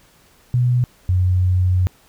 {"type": "tone pair in turn", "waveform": "sine", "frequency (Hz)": [123.47, 91.33], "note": ["B2", "F#2"], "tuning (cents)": [0, -22], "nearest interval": "perfect fourth", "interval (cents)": 522, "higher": "first", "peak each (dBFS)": -13, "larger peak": "neither", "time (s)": [[0.54, 0.84], [1.09, 1.87]], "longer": "second", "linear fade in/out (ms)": 0, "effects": ["pink hiss -53 dBFS RMS until 2.08 s"]}